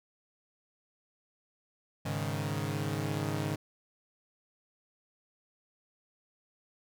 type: chord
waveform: sawtooth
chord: Ab suspended fourth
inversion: none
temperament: equal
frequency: 103.83 / 138.59 / 155.56 Hz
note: Ab2 / Db3 / Eb3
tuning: 0 / 0 / 0 cents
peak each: -32 dBFS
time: 2.05-3.56 s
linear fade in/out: 10 ms
effects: none

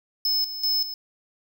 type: tone with tremolo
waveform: square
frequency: 5210 Hz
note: E8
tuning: 21 cents flat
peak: -21 dBFS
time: 0.25-0.94 s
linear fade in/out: 2 ms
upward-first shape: square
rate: 2.6 Hz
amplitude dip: 70%
effects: none

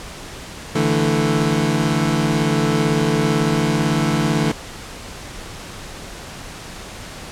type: chord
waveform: 25% pulse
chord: D suspended second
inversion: none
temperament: equal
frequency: 146.83 / 164.81 / 220 Hz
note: D3 / E3 / A3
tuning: 0 / 0 / 0 cents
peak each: -16 / -17 / -17 dBFS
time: 0.75-4.52 s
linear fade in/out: 5 ms
effects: pink hiss -34 dBFS RMS until 7.31 s + low-pass 9000 Hz 12 dB/octave

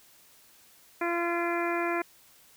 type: harmonic tone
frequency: 342.9 Hz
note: F4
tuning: 32 cents flat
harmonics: 1 / 2 / 3 / 4 / 5 / 6 / 7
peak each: -30 / -33 / -35 / -36 / -37 / -38 / -38 dBFS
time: 1.01-2.02 s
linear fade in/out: 5 ms
effects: white hiss -58 dBFS RMS until 2.56 s

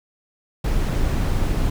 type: noise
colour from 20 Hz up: brown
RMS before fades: -20 dBFS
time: 0.64-1.7 s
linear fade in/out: 5 ms
effects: none

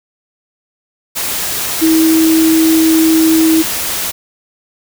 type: tone in noise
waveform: sine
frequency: 321.6 Hz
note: E4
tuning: 43 cents flat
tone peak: -7 dBFS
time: 1.81-3.63 s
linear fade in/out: 20 ms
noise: white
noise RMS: -18 dBFS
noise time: 1.15-4.12 s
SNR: +8 dB
effects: none

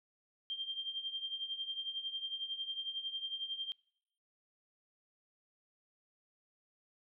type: tone with tremolo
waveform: sine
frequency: 3175 Hz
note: G7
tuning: 21 cents sharp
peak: -34 dBFS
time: 0.5-3.72 s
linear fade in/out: 0 ms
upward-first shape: triangle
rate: 11 Hz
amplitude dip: 80%
effects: noise-tail reverb RT60 0.7 s tail -26 dB re dry

